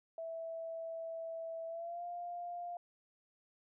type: tone with pitch glide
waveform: sine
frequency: 657 to 700.1 Hz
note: E5 to F5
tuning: -6 to +4 cents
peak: -40 dBFS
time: 0.18-2.77 s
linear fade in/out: 2 ms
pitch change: +110 cents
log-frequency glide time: 1.67-2.04 s
effects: none